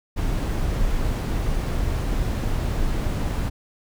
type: noise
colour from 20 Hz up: brown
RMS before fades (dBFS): -23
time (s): 0.16-3.5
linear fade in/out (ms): 20
effects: none